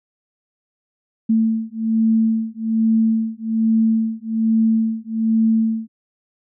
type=beating tone pair; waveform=sine; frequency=222.6 / 223.8 Hz; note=A3 / A3; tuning=+20 / +30 cents; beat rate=1.2 Hz; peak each=-18 / -18 dBFS; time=1.29-5.88 s; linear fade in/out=10 ms; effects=none